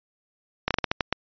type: slowing click train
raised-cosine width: 0.3 ms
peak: -6 dBFS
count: 8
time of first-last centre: 0.68-1.126 s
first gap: 27 ms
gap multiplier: 1.28
effects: resampled to 11025 Hz